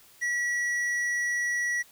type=tone with hard clipping; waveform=sine; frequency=1934 Hz; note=B6; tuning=37 cents flat; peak=-27 dBFS; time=0.21-1.83 s; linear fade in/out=20 ms; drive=7 dB; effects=white hiss -56 dBFS RMS until 1.91 s